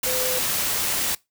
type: tone in noise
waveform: sine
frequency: 509 Hz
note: C5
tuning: 48 cents flat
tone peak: -27 dBFS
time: 0.06-0.39 s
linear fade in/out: 5 ms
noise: white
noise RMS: -24 dBFS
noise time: 0.03-1.15 s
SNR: -6 dB
effects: noise-tail reverb RT60 0.2 s tail -22 dB re dry